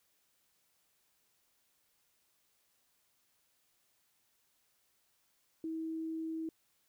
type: tone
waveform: sine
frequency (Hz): 322.2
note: E4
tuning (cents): -39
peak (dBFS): -36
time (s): 5.64-6.49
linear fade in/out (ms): 2
effects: white hiss -75 dBFS RMS until 6.88 s